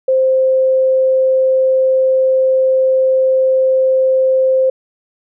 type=tone; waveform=sine; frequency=523.3 Hz; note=C5; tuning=in tune; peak=-9 dBFS; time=0.08-4.7 s; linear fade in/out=5 ms; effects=none